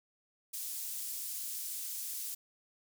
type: high-pass noise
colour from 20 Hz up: pink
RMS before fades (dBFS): -40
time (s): 0.53-2.35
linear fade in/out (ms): 10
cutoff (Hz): 8300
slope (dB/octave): 12
effects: none